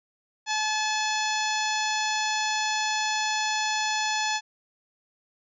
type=harmonic tone with a mistuned harmonic; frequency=860 Hz; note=A5; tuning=40 cents flat; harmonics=1 / 2 / 3 / 4 / 5 / 6 / 7 / 8; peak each=-28 / -31 / -33 / -34 / -35 / -36 / -36 / -37 dBFS; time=0.46-4.41 s; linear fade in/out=50 ms; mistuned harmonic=8; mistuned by=+17 cents; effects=none